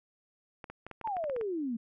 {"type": "clicks", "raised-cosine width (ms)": 0.5, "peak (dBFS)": -28, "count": 11, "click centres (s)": [0.642, 0.7, 0.866, 0.913, 1.013, 1.074, 1.168, 1.241, 1.298, 1.364, 1.412]}
{"type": "exponential sweep", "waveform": "sine", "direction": "down", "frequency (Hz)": [932.3, 219.1], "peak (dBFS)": -31, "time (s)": [1.04, 1.77], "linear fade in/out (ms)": 10}
{"effects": []}